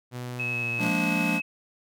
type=tone with pitch glide; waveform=sawtooth; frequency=123.47 to 118.1 Hz; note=B2 to A#2; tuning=0 to +23 cents; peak=-29 dBFS; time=0.11-0.92 s; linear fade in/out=50 ms; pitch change=-77 cents; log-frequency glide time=0.39-0.69 s
type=tone; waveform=sine; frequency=2574 Hz; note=E7; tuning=42 cents flat; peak=-27 dBFS; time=0.39-1.42 s; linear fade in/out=10 ms
type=chord; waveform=square; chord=Bb dominant seventh; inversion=second; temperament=just; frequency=174.81 / 209.8 / 233.1 / 291.4 Hz; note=F3 / Ab3 / Bb3 / D4; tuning=+2 / +18 / 0 / -13 cents; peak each=-30 / -31 / -32 / -31 dBFS; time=0.78-1.41 s; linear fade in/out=50 ms
effects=none